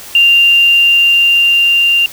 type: tone with level ramp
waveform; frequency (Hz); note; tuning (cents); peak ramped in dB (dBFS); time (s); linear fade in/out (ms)
sine; 2787; F7; -4; -4 to -7; 0.15-2.06; 2
effects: white hiss -31 dBFS RMS until 2.12 s